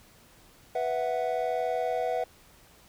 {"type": "chord", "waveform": "triangle", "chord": "B suspended fourth", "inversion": "none", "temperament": "equal", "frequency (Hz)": [493.9, 659.3, 740], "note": ["B4", "E5", "F#5"], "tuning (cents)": [0, 0, 0], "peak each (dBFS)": -29, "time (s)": [0.75, 2.24], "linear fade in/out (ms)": 5, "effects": ["pink hiss -57 dBFS RMS until 2.88 s"]}